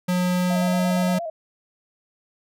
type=tone with pitch glide; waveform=square; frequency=180.3 to 182.5 Hz; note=F#3 to F#3; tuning=-45 to -24 cents; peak=-20 dBFS; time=0.08-1.19 s; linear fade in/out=10 ms; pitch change=+21 cents; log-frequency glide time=0.4-0.79 s
type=tone with vibrato; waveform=sine; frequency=660 Hz; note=E5; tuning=2 cents sharp; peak=-27 dBFS; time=0.5-1.3 s; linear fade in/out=5 ms; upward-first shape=square; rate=8.6 Hz; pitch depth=63 cents each way
effects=none